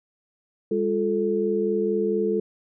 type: tone cluster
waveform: sine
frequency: 201.9 / 352.5 / 436.9 Hz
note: G#3 / F4 / A4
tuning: -49 / +16 / -12 cents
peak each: -27 / -26 / -23 dBFS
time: 0.71-2.4 s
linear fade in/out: 5 ms
effects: none